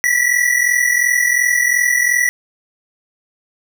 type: tone pair together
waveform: square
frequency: 1929.2 / 1972 Hz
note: B6 / B6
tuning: -41 / -3 cents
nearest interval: unison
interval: 38 cents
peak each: -16 dBFS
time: 0.04-2.29 s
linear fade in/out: 0 ms
effects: none